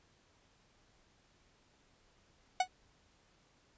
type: tone with exponential decay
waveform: 45% pulse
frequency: 740 Hz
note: F#5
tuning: in tune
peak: -24 dBFS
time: 2.6-2.68 s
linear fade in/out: 5 ms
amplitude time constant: 16 ms
effects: pink hiss -69 dBFS RMS until 3.77 s + resampled to 16000 Hz